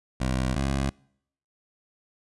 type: tone pair in turn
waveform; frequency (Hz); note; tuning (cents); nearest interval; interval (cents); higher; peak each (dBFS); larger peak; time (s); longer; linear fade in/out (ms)
15% pulse; 64.3 / 67.93; C2 / C#2; -30 / -34; minor second; 96; second; -18; neither; 0.2-0.55 / 0.55-0.9; neither; 10
effects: noise-tail reverb RT60 0.7 s tail -26 dB re dry + resampled to 24000 Hz